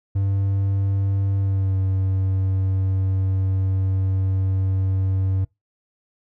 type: tone with pitch glide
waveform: triangle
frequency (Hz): 98 to 95.32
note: G2 to G2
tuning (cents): 0 to -48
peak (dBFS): -16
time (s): 0.15-5.45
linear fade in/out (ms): 10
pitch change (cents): -48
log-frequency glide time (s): 1.39-1.77
effects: noise-tail reverb RT60 0.2 s tail -24 dB re dry